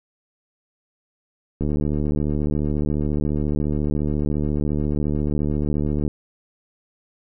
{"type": "click train", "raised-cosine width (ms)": 3, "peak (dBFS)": -11, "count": 333, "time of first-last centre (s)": [1.61, 6.078], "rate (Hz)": 74.3, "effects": []}